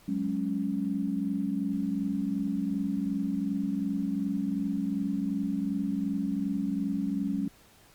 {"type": "chord", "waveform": "sine", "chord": "F# suspended second", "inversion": "none", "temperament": "equal", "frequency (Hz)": [185, 207.7, 277.2], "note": ["F#3", "G#3", "C#4"], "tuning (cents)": [0, 0, 0], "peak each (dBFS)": [-33, -31, -31], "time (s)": [0.08, 7.48], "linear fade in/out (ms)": 5, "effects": ["pink hiss -58 dBFS RMS until 7.94 s", "Opus 48 kbps"]}